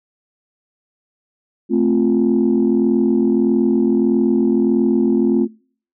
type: chord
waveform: sine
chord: F major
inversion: first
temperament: equal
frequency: 220 / 261.6 / 349.2 Hz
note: A3 / C4 / F4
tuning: 0 / 0 / 0 cents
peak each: -16 dBFS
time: 1.69-5.48 s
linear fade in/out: 50 ms
effects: noise-tail reverb RT60 0.5 s tail -26 dB re dry + tanh soft clip ceiling -6 dBFS